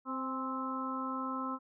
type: harmonic tone with a mistuned harmonic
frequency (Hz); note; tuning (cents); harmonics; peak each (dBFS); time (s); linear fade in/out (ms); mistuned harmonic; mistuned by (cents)
261.6; C4; 0; 1 / 2 / 3 / 4 / 5; -38 / -46 / -49 / -39 / -39; 0.05-1.59; 50; 3; +50
effects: none